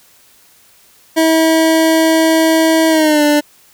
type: tone with pitch glide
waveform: 25% pulse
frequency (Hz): 322.2 to 295.5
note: E4 to D4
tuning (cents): -39 to +11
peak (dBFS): -5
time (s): 1.16-3.41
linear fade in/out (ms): 20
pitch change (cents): -150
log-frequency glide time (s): 2.89-3.23
effects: white hiss -48 dBFS RMS until 3.73 s